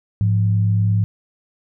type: tone pair together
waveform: sine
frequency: 105.36 / 174.61 Hz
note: G#2 / F3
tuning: +25 / 0 cents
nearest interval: major sixth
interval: 875 cents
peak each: -14 / -24 dBFS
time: 0.21-1.04 s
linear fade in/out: 0 ms
effects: none